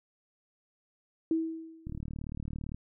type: tone with exponential decay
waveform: sine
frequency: 324.3 Hz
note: E4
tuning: 28 cents flat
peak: -23 dBFS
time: 1.31-2 s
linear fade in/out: 2 ms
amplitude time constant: 150 ms
type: click train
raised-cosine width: 5 ms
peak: -26 dBFS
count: 34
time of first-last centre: 1.87-2.745 s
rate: 37.7 Hz
effects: none